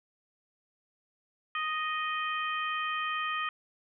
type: harmonic tone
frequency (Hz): 622.3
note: D#5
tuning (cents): 0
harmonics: 2 / 3 / 4 / 5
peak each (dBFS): -32 / -36 / -38 / -40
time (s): 1.55-3.49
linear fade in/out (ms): 2
effects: none

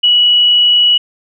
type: tone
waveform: sine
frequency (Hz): 2932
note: F#7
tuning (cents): -16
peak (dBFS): -6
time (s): 0.03-0.98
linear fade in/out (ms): 10
effects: none

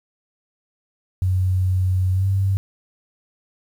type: tone with pitch glide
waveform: sine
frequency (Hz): 92.7 to 96.97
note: F#2 to G2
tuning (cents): +4 to -18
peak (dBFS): -16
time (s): 1.22-2.57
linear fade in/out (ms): 0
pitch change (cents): +78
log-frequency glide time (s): 2.13-2.26
effects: 8-bit

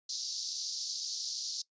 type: band-pass noise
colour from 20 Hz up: pink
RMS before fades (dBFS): -38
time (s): 0.09-1.62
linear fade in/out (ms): 5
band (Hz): 4300 to 6200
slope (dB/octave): 48
effects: noise-tail reverb RT60 0.1 s tail -21 dB re dry + resampled to 16000 Hz

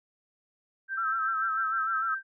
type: tone with tremolo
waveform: sine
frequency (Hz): 1569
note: G6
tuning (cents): +1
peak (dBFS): -29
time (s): 0.88-2.23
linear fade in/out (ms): 50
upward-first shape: sine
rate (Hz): 5.8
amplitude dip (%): 60
type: tone with vibrato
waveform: sine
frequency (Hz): 1318.5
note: E6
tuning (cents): 0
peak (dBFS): -27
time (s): 0.97-2.15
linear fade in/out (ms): 10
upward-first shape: sine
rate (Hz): 6.7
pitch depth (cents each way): 54
effects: none

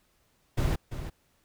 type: noise with echo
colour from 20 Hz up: brown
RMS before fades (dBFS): -26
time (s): 0.57-0.76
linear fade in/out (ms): 10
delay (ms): 340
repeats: 1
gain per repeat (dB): -10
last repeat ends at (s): 1.1
effects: pink hiss -69 dBFS RMS until 1.44 s

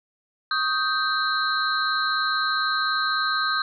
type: tone cluster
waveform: sine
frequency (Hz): 1107 / 1251 / 1564 / 3908 / 4164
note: C#6 / D#6 / G6 / B7 / C8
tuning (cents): -3 / +9 / -4 / -19 / -9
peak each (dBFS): -34 / -25 / -25 / -32 / -29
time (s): 0.51-3.62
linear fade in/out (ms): 2
effects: none

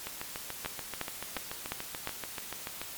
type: two click trains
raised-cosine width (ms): 0.3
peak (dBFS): -16 / -20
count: 5 / 20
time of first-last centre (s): 0.66-2.073 / 0.07-2.816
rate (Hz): 2.83 / 6.92
effects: white hiss -43 dBFS RMS until 2.97 s + MP3 96 kbps

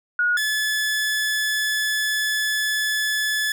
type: tone pair in turn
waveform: sine / sawtooth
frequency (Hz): 1448 / 1721.8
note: F#6 / A6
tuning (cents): -38 / -38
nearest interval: minor third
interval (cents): 300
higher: second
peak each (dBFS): -17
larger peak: neither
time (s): 0.19-0.37 / 0.37-3.52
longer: second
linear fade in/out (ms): 2
effects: none

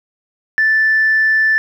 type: tone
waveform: sine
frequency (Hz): 1760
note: A6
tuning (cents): 0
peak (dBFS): -9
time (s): 0.58-1.58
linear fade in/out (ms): 0
effects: tanh soft clip ceiling -6 dBFS + 8-bit

